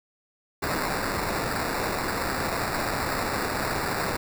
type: noise with sample-and-hold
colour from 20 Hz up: white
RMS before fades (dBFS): -28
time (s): 0.62-4.17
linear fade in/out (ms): 10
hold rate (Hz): 3150
effects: none